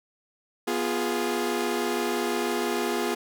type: chord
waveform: sawtooth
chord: F diminished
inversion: second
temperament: equal with one note detuned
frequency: 244.7 / 349.2 / 415.3 Hz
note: Cb4 / F4 / Ab4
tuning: -16 / 0 / 0 cents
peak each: -27 / -25 / -25 dBFS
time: 0.67-3.15 s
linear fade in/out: 10 ms
effects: none